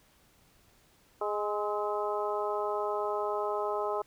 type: harmonic tone with a mistuned harmonic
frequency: 207.7 Hz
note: G#3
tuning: in tune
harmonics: 2 / 3 / 4 / 5 / 6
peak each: -33 / -35 / -36 / -37 / -38 dBFS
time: 1.21-4.02 s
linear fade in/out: 5 ms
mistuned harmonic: 6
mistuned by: +45 cents
effects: pink hiss -64 dBFS RMS until 4.06 s

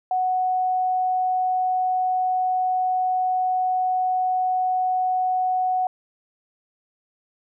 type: tone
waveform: sine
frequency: 740 Hz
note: F#5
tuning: in tune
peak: -19 dBFS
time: 0.11-5.87 s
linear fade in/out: 2 ms
effects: none

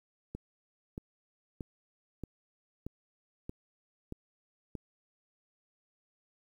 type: click train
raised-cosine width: 3 ms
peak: -26 dBFS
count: 8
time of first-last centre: 0.35-4.753 s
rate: 1.59 Hz
effects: 10-bit

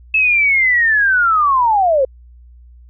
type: linear sweep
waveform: sine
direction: down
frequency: 2619 to 506 Hz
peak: -10 dBFS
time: 0.14-2.05 s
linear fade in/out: 5 ms
effects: added 60 Hz sine -39 dBFS peak until 2.89 s

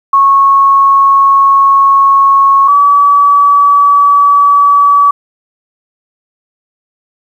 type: tone pair in turn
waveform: sine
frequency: 1100 / 1143.8 Hz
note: C#6 / D6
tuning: -14 / -46 cents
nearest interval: minor second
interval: 68 cents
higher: second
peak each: -3 dBFS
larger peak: neither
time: 0.13-2.68 / 2.68-5.11 s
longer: first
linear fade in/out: 5 ms
effects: 7-bit

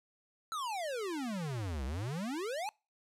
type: exponential two-way sweep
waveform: square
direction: down then up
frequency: 1360 to 62.1 to 882 Hz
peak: -36 dBFS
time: 0.52-2.69 s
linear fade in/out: 0 ms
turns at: 1.85 s
effects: noise-tail reverb RT60 0.3 s tail -26 dB re dry + low-pass 11000 Hz 12 dB/octave

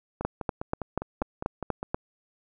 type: two click trains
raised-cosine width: 1 ms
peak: -12 / -18 dBFS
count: 8 / 9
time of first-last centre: 0.25-1.945 / 0.21-1.829 s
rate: 4.13 / 4.94 Hz
effects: none

